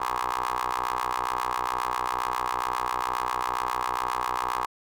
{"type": "ring-modulated tone", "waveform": "15% pulse", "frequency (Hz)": 62.2, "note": "B1", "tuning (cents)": 13, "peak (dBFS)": -17, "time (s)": [0, 4.66], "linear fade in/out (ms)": 5, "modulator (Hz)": 1030, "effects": []}